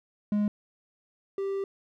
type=tone pair in turn; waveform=triangle; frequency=207.7 / 392.1 Hz; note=G#3 / G4; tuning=0 / 0 cents; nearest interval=major seventh; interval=1100 cents; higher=second; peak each=-21 / -26 dBFS; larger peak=first; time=0.32-0.48 / 1.38-1.64 s; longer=second; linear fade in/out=2 ms; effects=none